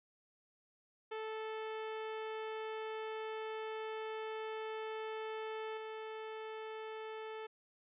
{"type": "tone with level steps", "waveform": "sawtooth", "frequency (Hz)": 438.3, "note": "A4", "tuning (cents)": -7, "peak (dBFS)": [-36, -39], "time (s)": [1.11, 7.47], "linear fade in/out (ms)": 10, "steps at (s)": 5.77, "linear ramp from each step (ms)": 5, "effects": ["resampled to 8000 Hz"]}